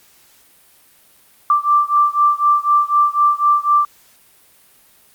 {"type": "beating tone pair", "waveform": "sine", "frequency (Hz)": [1174.7, 1178.7], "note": ["D6", "D6"], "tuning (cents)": [0, 6], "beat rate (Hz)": 4, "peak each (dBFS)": [-14, -15], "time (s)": [1.5, 3.85], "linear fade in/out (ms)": 2, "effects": ["white hiss -51 dBFS RMS until 5.14 s", "Opus 48 kbps"]}